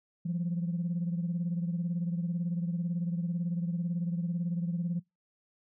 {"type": "beating tone pair", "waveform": "sine", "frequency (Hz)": [170.4, 188.4], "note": ["F3", "F#3"], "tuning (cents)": [-42, 32], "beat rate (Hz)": 18, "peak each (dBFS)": [-29, -36], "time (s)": [0.25, 5], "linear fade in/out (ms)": 10, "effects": ["noise-tail reverb RT60 0.2 s tail -25 dB re dry", "tanh soft clip ceiling -24 dBFS"]}